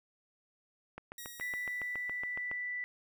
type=click train; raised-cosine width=0.5 ms; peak=-28 dBFS; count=12; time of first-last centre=0.98-2.514 s; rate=7.17 Hz
type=tone with exponential decay; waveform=5% pulse; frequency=1900 Hz; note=A#6; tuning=33 cents sharp; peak=-32 dBFS; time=1.18-2.7 s; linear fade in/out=2 ms; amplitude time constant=330 ms
type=tone; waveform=sine; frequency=1975.5 Hz; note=B6; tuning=in tune; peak=-35 dBFS; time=1.41-2.84 s; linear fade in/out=0 ms
effects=none